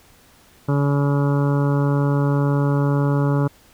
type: harmonic tone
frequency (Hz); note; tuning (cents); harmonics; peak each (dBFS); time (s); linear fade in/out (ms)
142; C#3; +42; 1 / 2 / 3 / 4 / 6 / 7 / 8 / 9 / 10; -17 / -23 / -27 / -29 / -33 / -34 / -35 / -36 / -37; 0.68-3.48; 10
effects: pink hiss -52 dBFS RMS until 3.73 s